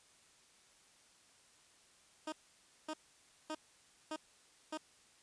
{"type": "tone bursts", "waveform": "15% pulse", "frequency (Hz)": 311.1, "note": "D#4", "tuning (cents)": 0, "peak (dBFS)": -33, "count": 5, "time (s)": [2.27, 4.775], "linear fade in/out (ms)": 5, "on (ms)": 53, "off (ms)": 560, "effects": ["white hiss -66 dBFS RMS until 5.22 s", "resampled to 22050 Hz"]}